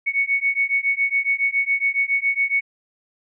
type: beating tone pair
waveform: sine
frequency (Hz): 2217 / 2224.2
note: C#7 / C#7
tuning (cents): 0 / +5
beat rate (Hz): 7.2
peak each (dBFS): -21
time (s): 0.06-2.61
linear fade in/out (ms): 20
effects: none